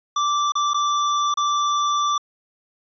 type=tone with dropouts; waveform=square; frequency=1171 Hz; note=D6; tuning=5 cents flat; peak=-19 dBFS; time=0.16-2.18 s; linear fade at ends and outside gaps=5 ms; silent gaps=0.521-0.553 / 0.735-0.743 / 1.341-1.372 s; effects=resampled to 16000 Hz